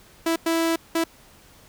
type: tone bursts at uneven times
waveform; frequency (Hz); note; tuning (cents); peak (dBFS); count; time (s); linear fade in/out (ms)
sawtooth; 329.6; E4; 0; -16; 3; 0.26-0.36 / 0.46-0.76 / 0.95-1.04; 5
effects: pink hiss -52 dBFS RMS until 1.68 s